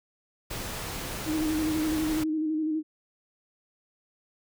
pink noise, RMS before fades -35 dBFS, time 0.5-2.24 s, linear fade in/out 10 ms
sine tone with vibrato, 311.7 Hz, D#4, 3 cents sharp, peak -25 dBFS, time 1.25-2.83 s, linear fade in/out 50 ms, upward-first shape square, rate 12 Hz, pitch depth 30 cents each way
effects none

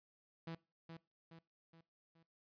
sawtooth tone with echo, 164.81 Hz, E3, in tune, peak -40 dBFS, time 0.47-0.55 s, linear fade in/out 5 ms, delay 420 ms, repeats 4, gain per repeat -6 dB, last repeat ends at 2.23 s, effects noise-tail reverb RT60 0.3 s tail -22 dB re dry + resampled to 11025 Hz

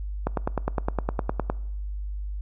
click train, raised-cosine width 1 ms, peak -10 dBFS, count 13, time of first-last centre 0.27-1.5 s, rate 9.76 Hz, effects noise-tail reverb RT60 0.8 s tail -22 dB re dry + added 50 Hz sine -29 dBFS peak until 2.41 s

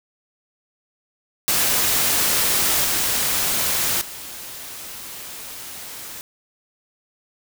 white noise with level steps, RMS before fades -19 / -21 / -35 dBFS, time 1.48-6.21 s, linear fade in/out 0 ms, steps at 2.84 / 4.01 s, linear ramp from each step 5 ms, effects none

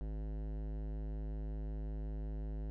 sine tone with hard clipping, 52.7 Hz, G#1, 26 cents sharp, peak -40 dBFS, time 0.01-2.7 s, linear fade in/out 0 ms, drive 17 dB, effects none

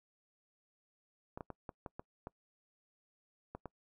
clicks, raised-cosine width 1 ms, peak -29 dBFS, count 9, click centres 1.375 / 1.408 / 1.503 / 1.692 / 1.862 / 1.995 / 2.271 / 3.55 / 3.657 s, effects noise-tail reverb RT60 0.1 s tail -25 dB re dry

